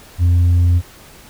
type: tone with tanh clipping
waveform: sine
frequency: 87.31 Hz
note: F2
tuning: in tune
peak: -10 dBFS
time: 0.18-0.82 s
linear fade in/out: 50 ms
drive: 2 dB
effects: pink hiss -42 dBFS RMS until 1.29 s